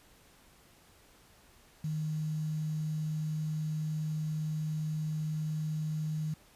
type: tone with quantisation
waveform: sine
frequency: 155 Hz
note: D#3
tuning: 6 cents flat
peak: -31 dBFS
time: 1.84-6.34 s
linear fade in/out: 5 ms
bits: 9
effects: pink hiss -61 dBFS RMS until 6.55 s + resampled to 32000 Hz